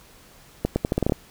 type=accelerating click train; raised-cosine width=2 ms; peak=-7 dBFS; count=9; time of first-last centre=0.65-1.122 s; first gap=110 ms; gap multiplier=0.81; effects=pink hiss -51 dBFS RMS until 1.3 s